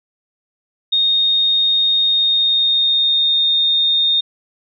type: tone with pitch glide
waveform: sine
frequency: 3700 to 3670 Hz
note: A#7 to A#7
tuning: -14 to -28 cents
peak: -12 dBFS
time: 0.92-4.21 s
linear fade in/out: 10 ms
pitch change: -14 cents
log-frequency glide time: 2.06-3.48 s
effects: none